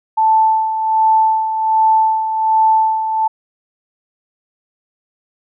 sine tone with tremolo, 880 Hz, A5, in tune, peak -8 dBFS, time 0.17-3.28 s, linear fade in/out 10 ms, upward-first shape sine, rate 1.3 Hz, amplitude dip 60%, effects none

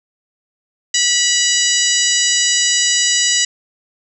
harmonic tone with a mistuned harmonic, 976 Hz, B5, 21 cents flat, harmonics 2 / 3 / 4 / 5 / 6 / 7 / 8, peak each -21 / -19 / -21 / -21 / -21 / -19 / -20 dBFS, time 0.94-3.45 s, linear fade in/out 5 ms, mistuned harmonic 8, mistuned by -17 cents, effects none

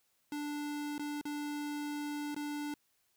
square tone with dropouts, 293.7 Hz, D4, in tune, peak -37 dBFS, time 0.32-2.74 s, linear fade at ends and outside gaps 2 ms, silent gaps 0.981-0.994 / 1.213-1.253 / 2.346-2.363 s, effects white hiss -75 dBFS RMS until 3.16 s

